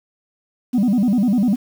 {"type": "tone with vibrato", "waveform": "sine", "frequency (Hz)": 222.1, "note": "A3", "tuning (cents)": 16, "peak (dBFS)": -11, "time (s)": [0.73, 1.56], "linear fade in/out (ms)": 20, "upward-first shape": "square", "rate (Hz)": 10, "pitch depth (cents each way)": 200, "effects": ["tanh soft clip ceiling -12 dBFS", "7-bit"]}